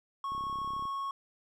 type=tone; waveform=triangle; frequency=1100 Hz; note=C#6; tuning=14 cents flat; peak=-31 dBFS; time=0.24-1.11 s; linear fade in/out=2 ms
type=click train; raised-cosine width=3 ms; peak=-36 dBFS; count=19; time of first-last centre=0.32-0.854 s; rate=33.7 Hz
effects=none